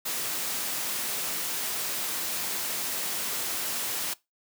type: noise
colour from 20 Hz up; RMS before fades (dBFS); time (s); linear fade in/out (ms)
white; -31; 0.05-4.14; 10
effects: noise-tail reverb RT60 0.2 s tail -21 dB re dry + high-pass 150 Hz 12 dB/octave